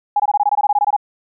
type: tone bursts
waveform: sine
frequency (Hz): 825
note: G#5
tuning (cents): -12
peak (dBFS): -11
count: 14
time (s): 0.16-0.965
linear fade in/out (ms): 5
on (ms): 38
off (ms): 21
effects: none